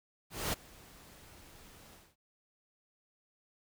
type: noise with ADSR envelope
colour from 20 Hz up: pink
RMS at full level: -32 dBFS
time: 0.3-2.16 s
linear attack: 230 ms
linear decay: 15 ms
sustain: -24 dB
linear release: 230 ms
effects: none